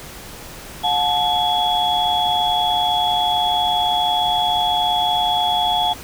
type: tone cluster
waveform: sine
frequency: 719 / 865 / 3362 Hz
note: F#5 / A5 / G#7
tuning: -50 / -30 / +20 cents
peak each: -20 dBFS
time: 0.83-5.94 s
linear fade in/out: 20 ms
effects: pink hiss -36 dBFS RMS until 6.03 s